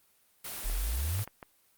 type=noise; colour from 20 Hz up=white; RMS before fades=-39 dBFS; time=0.44-1.25 s; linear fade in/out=10 ms
type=exponential sweep; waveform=sine; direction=up; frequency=33.33 to 110 Hz; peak=-29 dBFS; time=0.64-1.24 s; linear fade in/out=20 ms
type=clicks; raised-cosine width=0.5 ms; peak=-28 dBFS; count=4; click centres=0.698 / 1.192 / 1.276 / 1.428 s
effects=white hiss -67 dBFS RMS until 1.77 s + Opus 32 kbps